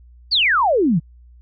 sine exponential sweep, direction down, 4800 to 145 Hz, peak -13 dBFS, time 0.31-1 s, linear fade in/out 20 ms, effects added 60 Hz sine -43 dBFS peak until 1.41 s

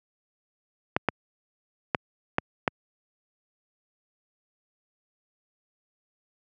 clicks, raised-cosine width 0.5 ms, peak -6 dBFS, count 5, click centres 0.965 / 1.087 / 1.948 / 2.384 / 2.678 s, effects high-pass 100 Hz 12 dB/octave

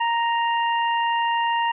harmonic tone, 932.3 Hz, A#5, in tune, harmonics 1 / 2 / 3, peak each -20 / -28 / -30 dBFS, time 0-1.72 s, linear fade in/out 10 ms, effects none

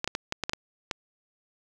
clicks, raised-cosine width 0.2 ms, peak -11 dBFS, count 8, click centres 0.044 / 0.076 / 0.151 / 0.324 / 0.437 / 0.495 / 0.534 / 0.912 s, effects none

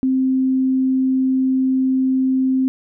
sine tone, 261.6 Hz, C4, in tune, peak -14 dBFS, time 0.03-2.68 s, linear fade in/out 0 ms, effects none

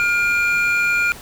triangle tone pair together, 1418 / 2394 Hz, F6 / D7, +26 / +33 cents, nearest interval major sixth, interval 907 cents, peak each -16 dBFS, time 0-1.12 s, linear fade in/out 0 ms, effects tanh soft clip ceiling -6 dBFS + pink hiss -38 dBFS RMS until 1.21 s

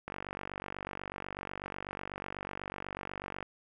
click train, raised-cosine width 0.5 ms, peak -23 dBFS, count 162, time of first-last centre 0.08-3.427 s, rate 48.1 Hz, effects none

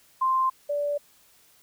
sine tone pair in turn, 1046.5 / 580.6 Hz, C6 / D5, 0 / -20 cents, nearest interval minor seventh, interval 1020 cents, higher first, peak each -20 / -24 dBFS, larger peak first, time 0.21-0.5 / 0.69-0.98 s, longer neither, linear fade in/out 10 ms, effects white hiss -59 dBFS RMS until 1.62 s

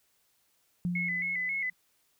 sine tone with exponential decay, 176.1 Hz, F3, 15 cents sharp, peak -26 dBFS, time 0.85-1.73 s, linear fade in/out 0 ms, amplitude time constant 190 ms
sine tone with vibrato, 2093 Hz, C7, in tune, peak -29 dBFS, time 0.95-1.7 s, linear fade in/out 5 ms, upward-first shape square, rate 3.7 Hz, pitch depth 70 cents each way
effects white hiss -71 dBFS RMS until 2.19 s

